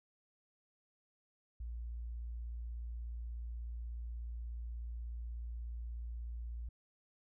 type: tone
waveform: sine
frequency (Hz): 58.27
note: A#1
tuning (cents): 0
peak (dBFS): -40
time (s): 1.6-6.69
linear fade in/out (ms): 5
effects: none